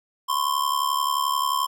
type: ring-modulated tone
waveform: square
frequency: 1055 Hz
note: C6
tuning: 14 cents sharp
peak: -19 dBFS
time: 0.28-1.67 s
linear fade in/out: 20 ms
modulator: 35.7 Hz
effects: none